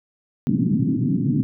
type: band-pass noise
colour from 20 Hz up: white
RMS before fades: -20 dBFS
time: 0.47-1.43 s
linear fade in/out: 0 ms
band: 120 to 280 Hz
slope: 48 dB/octave
effects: none